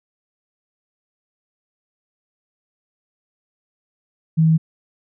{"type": "tone", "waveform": "sine", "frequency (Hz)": 160.4, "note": "E3", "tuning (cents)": -47, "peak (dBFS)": -11, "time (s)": [4.37, 4.58], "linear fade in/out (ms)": 20, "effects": []}